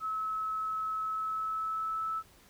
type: tone with pitch glide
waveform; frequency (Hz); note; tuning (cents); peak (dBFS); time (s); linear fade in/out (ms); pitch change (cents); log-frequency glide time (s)
sine; 1294 to 1309.8; E6 to E6; -32 to -11; -31; 0-2.23; 50; +21; 1-2.09
effects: pink hiss -60 dBFS RMS until 2.49 s